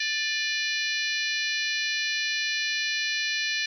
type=harmonic tone with a mistuned harmonic; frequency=587.3 Hz; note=D5; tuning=in tune; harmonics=3 / 4 / 5 / 6 / 7 / 8 / 9 / 10; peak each=-30 / -31 / -35 / -37 / -32 / -39 / -39 / -39 dBFS; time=0-3.66 s; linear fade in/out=5 ms; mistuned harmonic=4; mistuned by=+44 cents; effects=10-bit